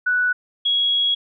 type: tone pair in turn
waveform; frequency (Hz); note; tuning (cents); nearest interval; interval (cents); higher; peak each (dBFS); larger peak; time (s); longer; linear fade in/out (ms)
sine; 1480 / 3322; F#6 / G#7; 0 / 0; octave + major second; 1400; second; -16; neither; 0.06-0.33 / 0.65-1.15; second; 10
effects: none